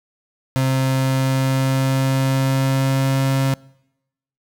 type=tone with pitch glide; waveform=35% pulse; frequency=132.1 to 134.64 Hz; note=C3 to C3; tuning=+17 to +50 cents; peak=-14 dBFS; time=0.56-3.54 s; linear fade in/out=0 ms; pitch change=+33 cents; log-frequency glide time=0.66-3.17 s; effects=noise-tail reverb RT60 0.9 s tail -25 dB re dry